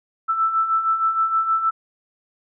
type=beating tone pair; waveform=sine; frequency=1318.5 / 1324.9 Hz; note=E6 / E6; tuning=0 / +8 cents; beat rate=6.4 Hz; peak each=-25 / -18 dBFS; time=0.28-1.71 s; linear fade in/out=20 ms; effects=none